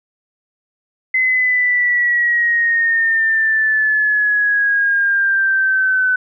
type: exponential sweep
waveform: sine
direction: down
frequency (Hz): 2047 to 1504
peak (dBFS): -12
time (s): 1.14-6.16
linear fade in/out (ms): 5
effects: none

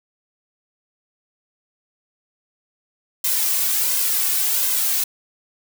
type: noise with flanger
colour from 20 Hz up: blue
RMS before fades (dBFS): -20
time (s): 3.24-5.04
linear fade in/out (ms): 5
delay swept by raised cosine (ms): 1.9 to 2.76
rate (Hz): 1.4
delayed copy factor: +0.7
effects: none

